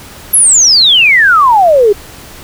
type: exponential sweep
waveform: sine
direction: down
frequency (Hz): 11580 to 392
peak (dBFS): -3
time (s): 0.33-1.93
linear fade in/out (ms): 10
effects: pink hiss -32 dBFS RMS until 2.43 s